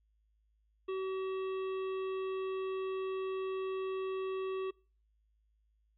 harmonic tone with a mistuned harmonic, 380 Hz, F#4, 46 cents sharp, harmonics 1 / 3 / 5 / 7 / 9 / 10, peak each -34 / -45 / -58 / -52 / -57 / -65 dBFS, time 0.88-4.71 s, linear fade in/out 10 ms, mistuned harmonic 9, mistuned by -58 cents, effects noise-tail reverb RT60 0.4 s tail -26 dB re dry + added 53 Hz sine -70 dBFS peak until 5.97 s

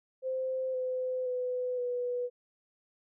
sine tone with pitch steps, 520 / 510.2 / 500.5 / 491.1 Hz, C5 / C5 / B4 / B4, -11 / -44 / +23 / -10 cents, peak -30 dBFS, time 0.22-2.3 s, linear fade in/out 50 ms, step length 520 ms, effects none

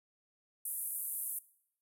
pink band-pass noise, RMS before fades -39 dBFS, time 0.65-1.39 s, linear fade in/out 5 ms, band 9600 to 14000 Hz, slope 48 dB/octave, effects noise-tail reverb RT60 0.7 s tail -20 dB re dry

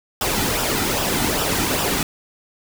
pink noise with flanger, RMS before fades -21 dBFS, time 0.21-2.03 s, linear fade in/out 2 ms, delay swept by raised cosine 0.46 to 1.86 ms, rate 2.5 Hz, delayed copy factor -0.55, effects none

